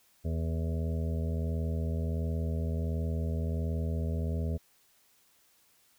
harmonic tone with a mistuned harmonic, 81.4 Hz, E2, 21 cents flat, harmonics 1 / 2 / 3 / 5 / 6 / 7 / 8, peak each -30 / -36 / -40 / -44 / -46 / -47 / -48 dBFS, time 0.24-4.58 s, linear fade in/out 20 ms, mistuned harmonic 5, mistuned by +22 cents, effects white hiss -66 dBFS RMS until 5.98 s

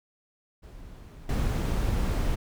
brown noise with level steps, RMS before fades -45 / -26 dBFS, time 0.62-2.36 s, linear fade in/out 20 ms, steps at 1.29 s, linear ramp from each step 2 ms, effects none

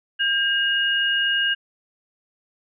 sine tone pair together, 1606 / 2862 Hz, G6 / F7, +41 / +42 cents, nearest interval minor seventh, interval 1001 cents, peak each -21 dBFS, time 0.19-1.55 s, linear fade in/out 20 ms, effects none

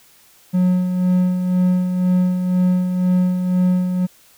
triangle tone with tremolo, 181.8 Hz, F#3, 30 cents flat, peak -10 dBFS, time 0.53-4.07 s, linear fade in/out 20 ms, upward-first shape sine, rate 2 Hz, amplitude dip 50%, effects white hiss -51 dBFS RMS until 4.37 s

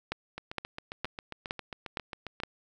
two click trains, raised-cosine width 0.3 ms, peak -22 / -15 dBFS, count 16 / 6, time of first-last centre 0.38-2.402 / 0.12-2.435 s, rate 7.42 / 2.16 Hz, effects none

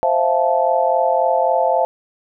sine chord, F major seventh, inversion second, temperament just, 523.8 / 654.8 / 698.5 / 873.1 Hz, C5 / E5 / F5 / A5, +2 / -12 / 0 / -14 cents, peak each -19 dBFS, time 0.03-1.85 s, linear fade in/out 0 ms, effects none

